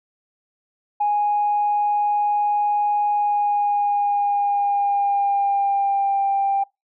sine tone with pitch glide, 828 to 791.1 Hz, G#5 to G5, -5 to +16 cents, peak -16 dBFS, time 1-6.64 s, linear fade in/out 10 ms, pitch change -79 cents, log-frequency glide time 3.1-6.26 s, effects noise-tail reverb RT60 0.2 s tail -24 dB re dry + tanh soft clip ceiling -12 dBFS

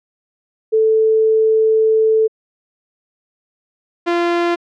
sine / sawtooth tone pair in turn, 440 / 344.6 Hz, A4 / F4, 0 / -23 cents, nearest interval major third, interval 423 cents, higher first, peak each -10 dBFS, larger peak neither, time 0.72-2.28 / 4.06-4.56 s, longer first, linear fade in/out 20 ms, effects low-pass 3000 Hz 12 dB/octave

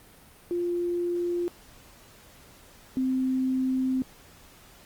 sine tone pair in turn, 349.2 / 260 Hz, F4 / C4, 0 / -11 cents, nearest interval perfect fourth, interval 511 cents, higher first, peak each -25 / -23 dBFS, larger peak second, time 0.51-1.48 / 2.97-4.02 s, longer second, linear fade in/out 0 ms, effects pink hiss -53 dBFS RMS until 4.85 s + Opus 32 kbps

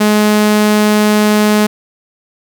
sawtooth tone, 211.1 Hz, G#3, 29 cents sharp, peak -4 dBFS, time 0-1.67 s, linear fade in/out 10 ms, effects none

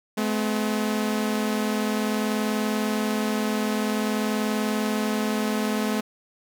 sawtooth tone pair together, 213.9 / 254.4 Hz, A3 / C4, -49 / -48 cents, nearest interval minor third, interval 301 cents, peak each -20 / -25 dBFS, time 0.17-6.01 s, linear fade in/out 10 ms, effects none

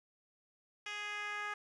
10% pulse tone with band-pass filter sweep, 415.3 Hz, G#4, in tune, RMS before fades -41 dBFS, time 0.86-1.54 s, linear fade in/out 5 ms, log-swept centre 3000 to 1500 Hz, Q 1.4, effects resampled to 22050 Hz + 10-bit

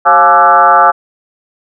sine tone with frequency modulation, 1020 Hz, C6, 44 cents flat, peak -3 dBFS, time 0.05-0.92 s, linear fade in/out 20 ms, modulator 159 Hz, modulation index 2.5, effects none

